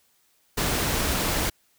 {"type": "noise", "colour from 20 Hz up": "pink", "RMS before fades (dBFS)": -25, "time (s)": [0.57, 1.5], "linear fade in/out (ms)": 10, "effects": ["white hiss -65 dBFS RMS until 1.78 s"]}